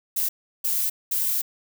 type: noise bursts at uneven times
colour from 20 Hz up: violet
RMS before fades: -24 dBFS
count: 3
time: 0.16-0.29 / 0.64-0.9 / 1.11-1.42 s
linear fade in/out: 10 ms
effects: none